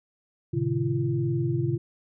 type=tone cluster; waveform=sine; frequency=109 / 130.4 / 151.1 / 341 Hz; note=A2 / C3 / D3 / F4; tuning=-16 / -5 / +50 / -41 cents; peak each=-32 / -26 / -30 / -29 dBFS; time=0.53-1.78 s; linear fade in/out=10 ms; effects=none